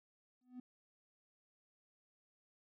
triangle tone with exponential growth, 250 Hz, B3, 21 cents sharp, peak -40 dBFS, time 0.41-0.6 s, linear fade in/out 5 ms, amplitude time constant 40 ms, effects tanh soft clip ceiling -40 dBFS

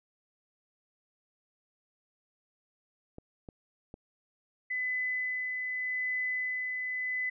clicks, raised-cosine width 2 ms, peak -31 dBFS, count 3, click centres 3.184 / 3.488 / 3.941 s
sine tone with tremolo, 2009 Hz, B6, 29 cents sharp, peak -29 dBFS, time 4.7-7.3 s, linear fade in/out 10 ms, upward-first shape sine, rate 0.84 Hz, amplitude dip 30%
effects none

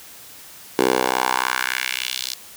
10% pulse tone with high-pass filter sweep, 63.5 Hz, B1, 49 cents sharp, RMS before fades -22 dBFS, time 0.79-2.34 s, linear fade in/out 0 ms, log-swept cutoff 390 to 4500 Hz, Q 2, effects white hiss -42 dBFS RMS until 2.56 s

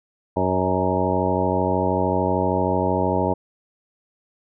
harmonic tone with a mistuned harmonic, 93.1 Hz, F#2, 11 cents sharp, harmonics 1 / 2 / 3 / 4 / 5 / 6 / 7 / 9 / 10, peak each -27 / -27 / -27 / -27 / -27 / -27 / -27 / -27 / -27 dBFS, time 0.36-3.34 s, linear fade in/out 10 ms, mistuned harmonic 7, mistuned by -21 cents, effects none

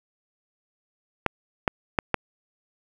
clicks, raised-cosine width 0.5 ms, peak -5 dBFS, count 4, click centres 1.263 / 1.678 / 1.988 / 2.143 s, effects 7-bit

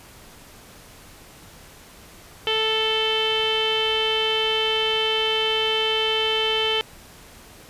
sawtooth tone with low-pass filter, 440 Hz, A4, in tune, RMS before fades -22 dBFS, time 2.47-6.81 s, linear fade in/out 0 ms, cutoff 3100 Hz, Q 9.5, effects pink hiss -46 dBFS RMS until 7.69 s + resampled to 32000 Hz

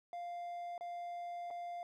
triangle tone with dropouts, 698 Hz, F5, 1 cent flat, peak -39 dBFS, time 0.13-1.83 s, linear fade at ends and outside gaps 1 ms, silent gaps 0.779-0.809 / 1.504-1.509 s, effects none

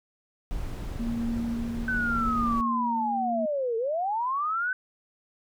brown noise, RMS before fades -34 dBFS, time 0.51-2.61 s, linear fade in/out 0 ms
sine tone with tremolo, 233.1 Hz, A#3, in tune, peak -26 dBFS, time 0.99-3.46 s, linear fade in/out 10 ms, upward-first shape triangle, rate 0.82 Hz, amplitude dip 50%
sine linear two-way sweep, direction down then up, 1533 to 440 to 1533 Hz, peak -25 dBFS, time 1.88-4.73 s, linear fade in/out 2 ms, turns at 3.77 s
effects none

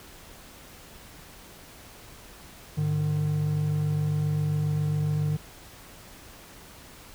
triangle tone pair together, 103.83 / 151.19 Hz, G#2 / D#3, 0 / -49 cents, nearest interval perfect fifth, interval 651 cents, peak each -29 / -22 dBFS, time 2.77-5.37 s, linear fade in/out 10 ms, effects pink hiss -48 dBFS RMS until 7.14 s

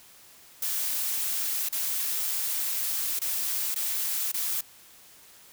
blue noise with dropouts, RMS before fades -29 dBFS, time 0.62-4.61 s, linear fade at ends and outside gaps 5 ms, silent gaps 1.689-1.725 / 3.192-3.215 / 3.745-3.759 / 4.318-4.341 s, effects white hiss -53 dBFS RMS until 5.52 s

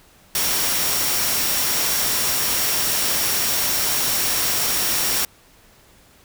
sine tone in noise, 5588 Hz, F8, in tune, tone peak -28 dBFS, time 0.35-5.25 s, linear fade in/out 2 ms, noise white, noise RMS -21 dBFS, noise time 0.35-5.25 s, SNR -10 dB, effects pink hiss -52 dBFS RMS until 6.24 s

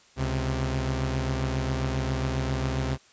sawtooth tone pair together, 69.11 / 130.81 Hz, C#2 / C3, -5 / 0 cents, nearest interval major seventh, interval 1105 cents, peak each -25 / -24 dBFS, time 0.16-2.98 s, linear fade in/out 50 ms, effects white hiss -57 dBFS RMS until 3.12 s + resampled to 16000 Hz

